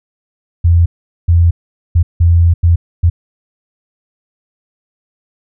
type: tone bursts at uneven times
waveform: sine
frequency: 85.1 Hz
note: F2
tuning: 44 cents flat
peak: -5 dBFS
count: 6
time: 0.64-0.86 / 1.28-1.51 / 1.95-2.03 / 2.2-2.54 / 2.63-2.76 / 3.03-3.1 s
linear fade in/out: 10 ms
effects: none